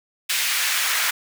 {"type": "noise with high-pass filter sweep", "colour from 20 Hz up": "pink", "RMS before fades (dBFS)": -22, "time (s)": [0.29, 1.11], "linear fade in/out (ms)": 10, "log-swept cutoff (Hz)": [2300, 1500], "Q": 1.3, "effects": []}